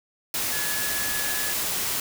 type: tone in noise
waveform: sine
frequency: 1699 Hz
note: G#6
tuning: 39 cents sharp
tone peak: -32 dBFS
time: 0.52-1.53 s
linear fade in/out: 2 ms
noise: white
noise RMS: -27 dBFS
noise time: 0.34-2 s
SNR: -8 dB
effects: none